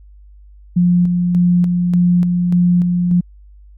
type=tone with tremolo; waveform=sine; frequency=176.6 Hz; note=F3; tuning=20 cents sharp; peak=-9 dBFS; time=0.76-3.21 s; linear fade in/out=10 ms; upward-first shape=square; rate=1.7 Hz; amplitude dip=35%; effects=added 50 Hz sine -39 dBFS peak until 3.77 s